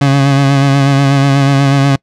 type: tone with vibrato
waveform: 30% pulse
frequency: 138.59 Hz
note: C#3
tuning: in tune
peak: -4 dBFS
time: 0.01-1.96 s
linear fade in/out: 5 ms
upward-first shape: sine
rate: 8.2 Hz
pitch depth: 33 cents each way
effects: noise-tail reverb RT60 0.1 s tail -25 dB re dry + low-pass 6000 Hz 12 dB/octave